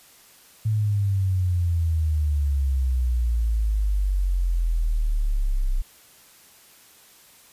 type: exponential sweep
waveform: sine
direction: down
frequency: 110 to 31.68 Hz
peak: -19 dBFS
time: 0.65-5.82 s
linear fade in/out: 10 ms
effects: white hiss -52 dBFS RMS until 7.52 s + resampled to 32000 Hz